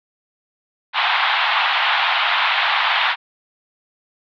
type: band-pass noise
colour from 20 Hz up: pink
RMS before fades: -18 dBFS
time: 0.93-3.16 s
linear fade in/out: 50 ms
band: 770 to 3800 Hz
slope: 48 dB/octave
effects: none